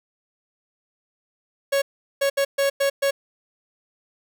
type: tone bursts at uneven times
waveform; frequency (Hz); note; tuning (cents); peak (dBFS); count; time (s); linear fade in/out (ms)
45% pulse; 554.4; C#5; 0; -18; 6; 1.72-1.82 / 2.21-2.3 / 2.37-2.45 / 2.58-2.7 / 2.8-2.9 / 3.02-3.11; 10
effects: none